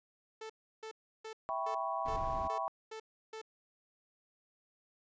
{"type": "tone bursts", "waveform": "sawtooth", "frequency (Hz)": 440.2, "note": "A4", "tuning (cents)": 1, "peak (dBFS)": -39, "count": 8, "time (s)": [0.41, 3.416], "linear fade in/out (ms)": 5, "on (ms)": 87, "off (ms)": 330}
{"type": "chord", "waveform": "sine", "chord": "C# half-diminished seventh", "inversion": "first", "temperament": "equal", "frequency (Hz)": [659.3, 784, 987.8, 1108.7], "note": ["E5", "G5", "B5", "C#6"], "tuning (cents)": [0, 0, 0, 0], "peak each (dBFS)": -39, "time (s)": [1.49, 2.68], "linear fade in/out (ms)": 0}
{"type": "noise", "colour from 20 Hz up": "brown", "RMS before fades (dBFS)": -42, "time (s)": [2.05, 2.48], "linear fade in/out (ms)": 10}
{"effects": ["resampled to 16000 Hz"]}